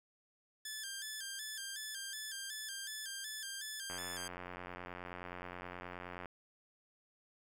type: tone with vibrato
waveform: 10% pulse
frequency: 1661.2 Hz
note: G#6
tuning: in tune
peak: -33 dBFS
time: 0.65-4.28 s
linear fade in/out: 5 ms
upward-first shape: square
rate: 2.7 Hz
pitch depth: 75 cents each way
type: click train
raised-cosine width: 0.5 ms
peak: -30 dBFS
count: 212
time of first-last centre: 3.9-6.258 s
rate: 89.5 Hz
effects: 11-bit